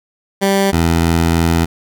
15% pulse tone pair in turn, 196.1 / 83.38 Hz, G3 / E2, +1 / +20 cents, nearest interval octave + minor third, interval 1481 cents, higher first, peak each -5 dBFS, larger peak neither, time 0.41-0.72 / 0.72-1.66 s, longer second, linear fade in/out 20 ms, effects none

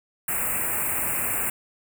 white band-stop noise, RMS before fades -26 dBFS, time 0.28-1.5 s, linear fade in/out 5 ms, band 2700 to 7600 Hz, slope 96 dB/octave, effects none

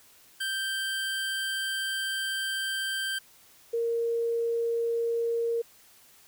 25% pulse / sine tone pair in turn, 1568 / 464.7 Hz, G6 / A#4, 0 / -5 cents, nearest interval octave + major sixth, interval 2105 cents, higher first, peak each -25 dBFS, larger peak neither, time 0.4-3.19 / 3.73-5.62 s, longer first, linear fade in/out 10 ms, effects white hiss -57 dBFS RMS until 6.27 s

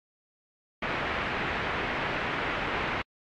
white low-pass noise, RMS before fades -31 dBFS, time 0.82-3.02 s, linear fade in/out 5 ms, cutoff 2400 Hz, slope 24 dB/octave, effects AAC 64 kbps

